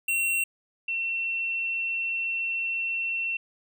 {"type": "tone pair in turn", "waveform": ["square", "sine"], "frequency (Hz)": [2729, 2707], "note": ["F7", "E7"], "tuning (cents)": [-41, 45], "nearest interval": "unison", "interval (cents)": 14, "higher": "first", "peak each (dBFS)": [-24, -26], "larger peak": "first", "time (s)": [[0.08, 0.44], [0.88, 3.37]], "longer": "second", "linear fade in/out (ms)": 5, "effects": []}